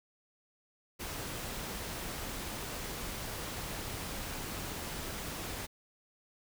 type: noise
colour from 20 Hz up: pink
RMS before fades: -40 dBFS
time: 0.99-5.67 s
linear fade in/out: 20 ms
effects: none